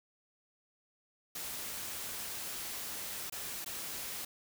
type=noise with dropouts; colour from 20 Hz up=white; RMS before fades=-41 dBFS; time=1.35-4.25 s; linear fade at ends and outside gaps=5 ms; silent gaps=3.299-3.322 / 3.646-3.66 s; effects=none